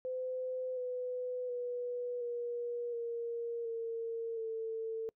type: tone with pitch steps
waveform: sine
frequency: 511 / 499.9 / 489.1 / 478.4 / 468 / 457.9 / 447.9 Hz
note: C5 / B4 / B4 / A#4 / A#4 / A#4 / A4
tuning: -41 / +21 / -17 / +45 / +7 / -31 / +31 cents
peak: -35 dBFS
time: 0.05-5.09 s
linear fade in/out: 0 ms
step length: 720 ms
effects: noise-tail reverb RT60 0.1 s tail -26 dB re dry